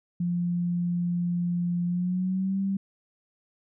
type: tone with pitch glide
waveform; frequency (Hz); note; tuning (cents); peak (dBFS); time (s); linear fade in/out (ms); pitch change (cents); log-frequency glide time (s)
sine; 174.61 to 194.86; F3 to G3; 0 to -10; -24; 0.2-2.77; 5; +190; 1.86-2.6
effects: none